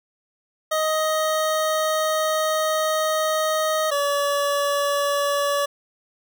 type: tone pair in turn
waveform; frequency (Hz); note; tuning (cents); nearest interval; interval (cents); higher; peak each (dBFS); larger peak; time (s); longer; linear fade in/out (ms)
25% pulse; 626 / 570.5; D#5 / C#5; +10 / +50; major second; 160; first; -16; neither; 0.71-3.91 / 3.91-5.66; first; 10
effects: none